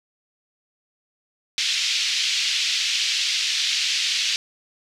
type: band-pass noise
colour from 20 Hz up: pink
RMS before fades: -23 dBFS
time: 1.58-4.36 s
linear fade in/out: 0 ms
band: 2600 to 5600 Hz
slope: 24 dB/octave
effects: none